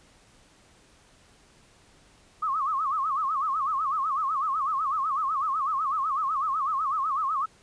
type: tone with vibrato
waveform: sine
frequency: 1174.7 Hz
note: D6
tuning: in tune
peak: -24 dBFS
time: 2.42-7.46 s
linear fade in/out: 10 ms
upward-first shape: sine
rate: 8 Hz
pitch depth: 180 cents each way
effects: pink hiss -58 dBFS RMS until 7.62 s + resampled to 22050 Hz